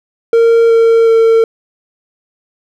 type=tone with pitch steps; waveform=triangle; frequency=460.8 / 456.8 / 452.9 Hz; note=A#4 / A#4 / A#4; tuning=-20 / -35 / -50 cents; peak=-3 dBFS; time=0.33-1.44 s; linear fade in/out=2 ms; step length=370 ms; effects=none